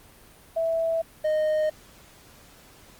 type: tone pair in turn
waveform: sine / triangle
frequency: 657 / 617.3 Hz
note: E5 / D#5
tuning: -6 / -14 cents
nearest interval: minor second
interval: 108 cents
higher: first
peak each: -22 / -19 dBFS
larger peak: second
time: 0.56-1.02 / 1.24-1.7 s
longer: neither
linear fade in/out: 10 ms
effects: pink hiss -52 dBFS RMS until 2.99 s + Opus 32 kbps